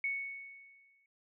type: tone with exponential decay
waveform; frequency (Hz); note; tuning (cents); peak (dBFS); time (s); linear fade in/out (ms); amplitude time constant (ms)
sine; 2217; C#7; 0; -30; 0.04-1.06; 2; 220
effects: none